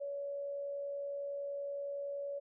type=tone with amplitude modulation; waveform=sine; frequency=565 Hz; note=C#5; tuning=33 cents sharp; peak=-36 dBFS; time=0-2.4 s; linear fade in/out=20 ms; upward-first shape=sine; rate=70.7 Hz; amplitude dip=25%; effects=none